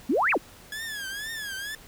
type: exponential two-way sweep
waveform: sine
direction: up then down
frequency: 220 to 2717 to 220 Hz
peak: -20 dBFS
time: 0.09-0.38 s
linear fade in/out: 10 ms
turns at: 0.31 s
type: tone with vibrato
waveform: sawtooth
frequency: 1682 Hz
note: G#6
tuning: 22 cents sharp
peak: -29 dBFS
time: 0.72-1.75 s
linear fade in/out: 2 ms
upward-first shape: triangle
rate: 2.1 Hz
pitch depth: 160 cents each way
effects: pink hiss -50 dBFS RMS until 1.87 s